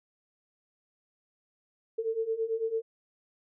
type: beating tone pair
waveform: sine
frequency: 443.1 / 452.1 Hz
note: A4 / A4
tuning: +12 / +47 cents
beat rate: 9 Hz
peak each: -33 / -30 dBFS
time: 1.98-2.82 s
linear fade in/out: 10 ms
effects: none